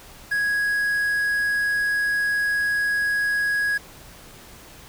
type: tone with quantisation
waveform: triangle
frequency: 1661.2 Hz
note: G#6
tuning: in tune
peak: -18 dBFS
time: 0.31-3.78 s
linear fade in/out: 10 ms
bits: 7
effects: pink hiss -45 dBFS RMS until 4.88 s